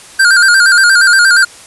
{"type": "tone with vibrato", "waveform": "square", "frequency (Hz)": 1497, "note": "F#6", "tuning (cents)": 20, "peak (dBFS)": -5, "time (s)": [0.19, 1.45], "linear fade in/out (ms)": 10, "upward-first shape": "square", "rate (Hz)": 8.5, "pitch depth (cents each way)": 80, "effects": ["white hiss -35 dBFS RMS until 1.66 s", "resampled to 24000 Hz"]}